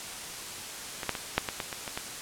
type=clicks; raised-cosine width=0.3 ms; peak=-17 / -10 / -18 / -6 / -14 / -14 / -18 / -18 / -15 dBFS; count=9; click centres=1.032 / 1.093 / 1.152 / 1.38 / 1.488 / 1.602 / 1.728 / 1.878 / 1.975 s; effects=white hiss -39 dBFS RMS until 2.21 s + low-pass 10000 Hz 12 dB/octave